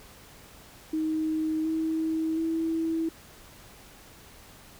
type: tone with pitch steps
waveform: sine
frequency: 314.4 / 319.9 / 325.5 Hz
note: D#4 / D#4 / E4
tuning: +18 / +48 / -22 cents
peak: -25 dBFS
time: 0.93-3.09 s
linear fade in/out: 5 ms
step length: 720 ms
effects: pink hiss -51 dBFS RMS until 4.79 s